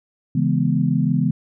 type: chord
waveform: sine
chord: C# minor seventh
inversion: none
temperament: equal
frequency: 138.59 / 164.81 / 207.7 / 246.9 Hz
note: C#3 / E3 / G#3 / B3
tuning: 0 / 0 / 0 / 0 cents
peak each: -21 / -20 / -23 / -22 dBFS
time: 0.35-1.31 s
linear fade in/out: 5 ms
effects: none